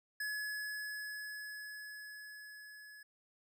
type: tone with level ramp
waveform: square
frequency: 1698 Hz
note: G#6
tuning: 38 cents sharp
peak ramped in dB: -37 to -53 dBFS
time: 0.2-3.03 s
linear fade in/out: 5 ms
effects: none